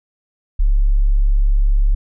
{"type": "tone", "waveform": "sine", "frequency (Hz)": 34.99, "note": "C#1", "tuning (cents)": 17, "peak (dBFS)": -10, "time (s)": [0.59, 1.95], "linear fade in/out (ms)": 10, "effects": []}